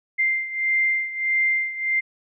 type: beating tone pair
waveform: sine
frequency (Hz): 2093 / 2094.6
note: C7 / C7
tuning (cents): 0 / +1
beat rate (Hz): 1.6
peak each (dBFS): -21 / -25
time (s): 0.18-2.01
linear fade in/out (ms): 20
effects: none